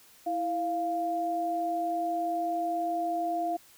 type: tone pair together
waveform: sine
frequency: 328.9 / 696.9 Hz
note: E4 / F5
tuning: -4 / -4 cents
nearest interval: octave + minor second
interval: 1300 cents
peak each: -34 / -28 dBFS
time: 0.26-3.57 s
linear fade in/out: 10 ms
effects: white hiss -57 dBFS RMS until 3.77 s